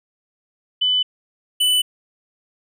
sine / square tone pair in turn, 3000 / 2989 Hz, F#7 / F#7, +23 / +17 cents, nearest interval unison, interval 6 cents, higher first, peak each -15 dBFS, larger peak neither, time 0.81-1.03 / 1.6-1.82 s, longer neither, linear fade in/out 10 ms, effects none

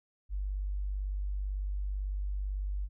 sine tone, 49 Hz, G1, in tune, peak -31 dBFS, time 0.29-2.89 s, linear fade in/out 50 ms, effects none

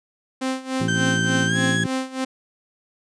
sawtooth tone with tremolo, 261.6 Hz, C4, in tune, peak -17 dBFS, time 0.41-2.25 s, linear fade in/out 10 ms, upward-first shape sine, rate 3.4 Hz, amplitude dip 85%
harmonic tone, 55.9 Hz, A1, 28 cents sharp, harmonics 2 / 3 / 4 / 5 / 6 / 7, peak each -27 / -24 / -29 / -32 / -34 / -34 dBFS, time 0.8-1.87 s, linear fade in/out 10 ms
35% pulse tone with pitch glide, 1557 to 1668.8 Hz, G6 to G#6, -12 to +8 cents, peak -20 dBFS, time 0.88-1.84 s, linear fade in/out 5 ms, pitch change +120 cents, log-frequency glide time 1.47-1.57 s
effects resampled to 22050 Hz

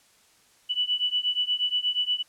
sine beating tone pair, 2960 / 2968.4 Hz, F#7 / F#7, 0 / +5 cents, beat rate 8.4 Hz, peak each -27 / -26 dBFS, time 0.69-2.23 s, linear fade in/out 20 ms, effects white hiss -60 dBFS RMS until 2.28 s + low-pass 10000 Hz 12 dB/octave

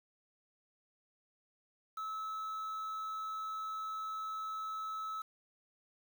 triangle tone with quantisation, 1300 Hz, E6, 24 cents flat, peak -36 dBFS, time 1.97-5.22 s, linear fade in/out 5 ms, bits 9, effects none

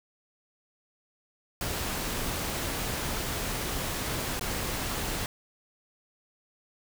pink noise with dropouts, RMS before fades -32 dBFS, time 1.61-5.26 s, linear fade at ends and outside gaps 1 ms, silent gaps 4.395-4.41 s, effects none

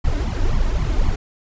brown noise with flanger, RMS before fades -18 dBFS, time 0.04-1.16 s, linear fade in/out 10 ms, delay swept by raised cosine 0.9 to 3.3 ms, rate 3.9 Hz, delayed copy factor +0.95, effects resampled to 16000 Hz

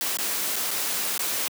white noise with dropouts, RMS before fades -27 dBFS, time 0.01-1.48 s, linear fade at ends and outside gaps 1 ms, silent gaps 0.171-0.186 / 0.559-0.563 / 0.708-0.712 / 1.179-1.192 s, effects high-pass 200 Hz 12 dB/octave

